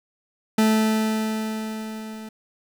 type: tone with level ramp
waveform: 40% pulse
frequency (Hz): 218.6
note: A3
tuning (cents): -11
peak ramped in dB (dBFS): -14 to -34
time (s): 0.58-2.29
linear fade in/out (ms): 5
effects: 9-bit